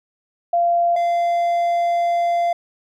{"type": "tone pair in turn", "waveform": ["sine", "triangle"], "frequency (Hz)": [690, 690], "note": ["F5", "F5"], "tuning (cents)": [-21, -21], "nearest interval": "unison", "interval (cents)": 0, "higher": "neither", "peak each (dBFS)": -14, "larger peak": "neither", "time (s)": [[0.53, 0.96], [0.96, 2.53]], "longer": "second", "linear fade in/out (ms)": 5, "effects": []}